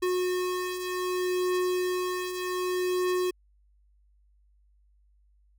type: beating tone pair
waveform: square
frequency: 363.2 / 363.85 Hz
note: F#4 / F#4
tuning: -32 / -29 cents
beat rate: 0.65 Hz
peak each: -35 / -28 dBFS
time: 0.02-3.31 s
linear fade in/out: 10 ms
effects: added 50 Hz sine -60 dBFS peak until 5.58 s